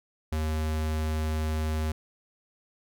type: tone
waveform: square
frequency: 78 Hz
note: D#2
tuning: 5 cents sharp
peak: -27 dBFS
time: 0.32-1.92 s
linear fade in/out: 5 ms
effects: none